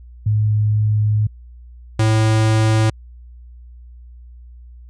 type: tone pair in turn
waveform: sine / square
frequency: 106.4 / 109.96 Hz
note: G#2 / A2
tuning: +42 / -1 cents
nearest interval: minor second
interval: 57 cents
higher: second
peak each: -13 dBFS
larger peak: neither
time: 0.26-1.27 / 1.99-2.9 s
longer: first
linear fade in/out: 5 ms
effects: added 60 Hz sine -37 dBFS peak until 4.89 s + resampled to 22050 Hz